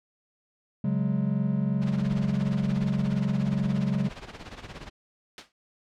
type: chord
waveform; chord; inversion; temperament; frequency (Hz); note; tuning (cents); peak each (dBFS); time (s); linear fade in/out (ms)
triangle; C# suspended fourth; none; equal; 138.59 / 185 / 207.7; C#3 / F#3 / G#3; 0 / 0 / 0; -26 / -26 / -26; 0.84-4.09; 5
type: noise with tremolo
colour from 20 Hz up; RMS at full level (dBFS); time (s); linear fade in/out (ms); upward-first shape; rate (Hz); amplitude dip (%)
pink; -38; 1.81-4.9; 20; sine; 17; 75
type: noise with exponential decay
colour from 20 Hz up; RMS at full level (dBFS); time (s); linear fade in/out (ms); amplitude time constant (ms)
white; -33; 5.38-5.52; 1; 30
effects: low-pass 4000 Hz 12 dB/octave